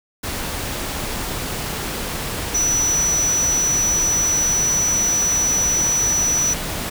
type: tone in noise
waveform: sine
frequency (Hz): 5920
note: F#8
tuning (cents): 0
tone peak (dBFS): -16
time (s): 2.54-6.54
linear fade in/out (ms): 10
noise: pink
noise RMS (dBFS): -26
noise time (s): 0.23-6.9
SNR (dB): +7
effects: none